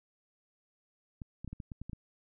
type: clicks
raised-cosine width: 5 ms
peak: -29 dBFS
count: 9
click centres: 1.218 / 1.446 / 1.477 / 1.53 / 1.602 / 1.718 / 1.816 / 1.896 / 1.932 s
effects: none